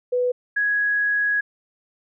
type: tone pair in turn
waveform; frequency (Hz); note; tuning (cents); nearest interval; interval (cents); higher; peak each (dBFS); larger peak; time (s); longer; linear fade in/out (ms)
sine; 495.3 / 1666; B4 / G#6; +5 / +5; octave + major sixth; 2100; second; -18; neither; 0.12-0.32 / 0.56-1.41; second; 10
effects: none